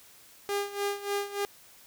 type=tone with tremolo; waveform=sawtooth; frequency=404 Hz; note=G#4; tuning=48 cents flat; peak=-23 dBFS; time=0.49-1.45 s; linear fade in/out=0 ms; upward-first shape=sine; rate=3.4 Hz; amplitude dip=80%; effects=white hiss -55 dBFS RMS until 1.86 s